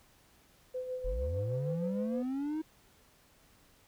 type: tone with tremolo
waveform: sine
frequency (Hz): 508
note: B4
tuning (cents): +49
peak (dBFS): -33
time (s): 0.74-2.23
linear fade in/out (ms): 10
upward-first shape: sine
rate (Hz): 6.5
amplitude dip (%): 50
type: linear sweep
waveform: triangle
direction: up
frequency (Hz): 34.65 to 319.8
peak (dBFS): -30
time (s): 1.04-2.62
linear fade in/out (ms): 10
effects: tanh soft clip ceiling -21 dBFS + pink hiss -64 dBFS RMS until 3.87 s